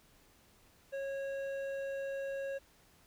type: tone with hard clipping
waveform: sine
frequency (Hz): 548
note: C#5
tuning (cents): -20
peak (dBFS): -38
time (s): 0.92-2.59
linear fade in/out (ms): 20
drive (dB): 9
effects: pink hiss -65 dBFS RMS until 3.06 s